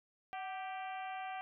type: harmonic tone with a mistuned harmonic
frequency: 392 Hz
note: G4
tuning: in tune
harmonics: 2 / 3 / 4 / 5 / 6 / 7 / 8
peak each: -41 / -51 / -51 / -54 / -52 / -55 / -59 dBFS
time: 0.33-1.41 s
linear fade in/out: 0 ms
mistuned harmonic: 2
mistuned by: -69 cents
effects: none